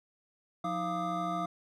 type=tone cluster; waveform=triangle; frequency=177.5 / 317.8 / 693 / 1193 / 1266 Hz; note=F3 / D#4 / F5 / D6 / D#6; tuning=+28 / +37 / -14 / +27 / +30 cents; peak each=-36 / -38 / -33 / -35 / -38 dBFS; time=0.64-1.46 s; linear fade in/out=5 ms; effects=none